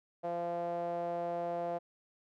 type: tone with band-pass filter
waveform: sawtooth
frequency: 172.1 Hz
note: F3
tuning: 25 cents flat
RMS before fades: -36 dBFS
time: 0.23-1.79 s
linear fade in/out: 20 ms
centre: 620 Hz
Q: 8.5
effects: none